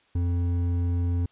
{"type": "tone with hard clipping", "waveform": "triangle", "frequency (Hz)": 87.31, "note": "F2", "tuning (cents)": 0, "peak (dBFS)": -24, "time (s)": [0.15, 1.26], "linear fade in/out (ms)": 5, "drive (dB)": 11, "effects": ["white hiss -63 dBFS RMS until 1.31 s", "resampled to 8000 Hz"]}